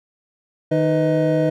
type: tone cluster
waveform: triangle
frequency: 154.7 / 309.9 / 499.4 / 630 Hz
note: D#3 / D#4 / B4 / D#5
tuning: -10 / -7 / +19 / +21 cents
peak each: -19 dBFS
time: 0.71-1.5 s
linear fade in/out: 10 ms
effects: none